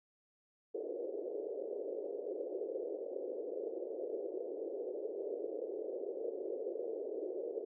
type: band-pass noise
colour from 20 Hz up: pink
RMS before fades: -41 dBFS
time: 0.74-7.65 s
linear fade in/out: 10 ms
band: 370 to 530 Hz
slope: 48 dB/octave
effects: none